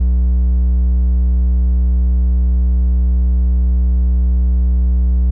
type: tone with hard clipping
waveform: sine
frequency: 61.74 Hz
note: B1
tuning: in tune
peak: -11 dBFS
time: 0-5.31 s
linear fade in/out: 10 ms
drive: 3 dB
effects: none